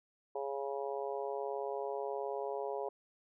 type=harmonic tone; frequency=138.59 Hz; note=C#3; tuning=in tune; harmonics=3 / 4 / 5 / 6 / 7; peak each=-39 / -41 / -43 / -45 / -46 dBFS; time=0.35-2.89 s; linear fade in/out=5 ms; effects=none